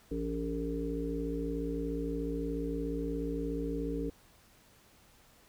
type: harmonic tone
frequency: 56.9 Hz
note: A#1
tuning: 41 cents flat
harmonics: 1 / 3 / 5 / 7 / 8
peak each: -38 / -41 / -36 / -43 / -38 dBFS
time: 0.11-4.1 s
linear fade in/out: 5 ms
effects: pink hiss -62 dBFS RMS until 5.48 s